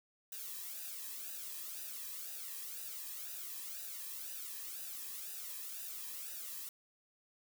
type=noise with flanger; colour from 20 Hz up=blue; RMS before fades=-45 dBFS; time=0.32-6.69 s; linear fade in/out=2 ms; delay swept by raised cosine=0.91 to 1.41 ms; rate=2 Hz; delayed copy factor=-0.7; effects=none